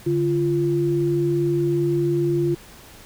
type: tone pair together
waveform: sine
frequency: 145.01 / 344.9 Hz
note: D3 / F4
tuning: -22 / -22 cents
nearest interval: octave + minor third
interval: 1500 cents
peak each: -23 / -19 dBFS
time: 0.06-2.55 s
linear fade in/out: 10 ms
effects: pink hiss -45 dBFS RMS until 3.05 s